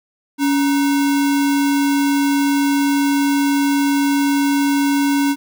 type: tone with sample-and-hold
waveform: sine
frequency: 281.4 Hz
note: C#4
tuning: 26 cents sharp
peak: -13 dBFS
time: 0.38-5.36 s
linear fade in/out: 50 ms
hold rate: 1225 Hz
effects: none